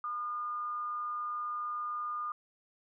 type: tone with amplitude modulation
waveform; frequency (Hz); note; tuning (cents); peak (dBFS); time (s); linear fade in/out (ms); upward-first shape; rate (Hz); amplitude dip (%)
sine; 1215; D#6; -42; -32; 0.04-2.32; 2; sine; 207; 35
effects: none